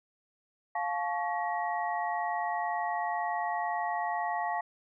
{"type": "tone cluster", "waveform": "sine", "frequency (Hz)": [703, 865, 1114, 1902], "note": ["F5", "A5", "C#6", "A#6"], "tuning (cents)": [11, -30, 8, 34], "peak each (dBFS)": [-33, -33, -38, -38], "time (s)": [0.75, 4.61], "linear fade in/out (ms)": 5, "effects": []}